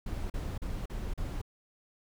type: noise bursts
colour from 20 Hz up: brown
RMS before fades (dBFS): -35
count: 5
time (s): 0.06-1.416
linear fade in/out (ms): 5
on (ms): 240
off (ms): 39
effects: none